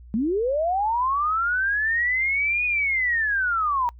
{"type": "linear two-way sweep", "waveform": "sine", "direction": "up then down", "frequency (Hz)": [202.4, 2484, 939], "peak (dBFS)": -20, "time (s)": [0.14, 3.89], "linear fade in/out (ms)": 0, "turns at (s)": 2.65, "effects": ["noise-tail reverb RT60 0.1 s tail -26 dB re dry", "added 60 Hz sine -42 dBFS peak until 3.99 s"]}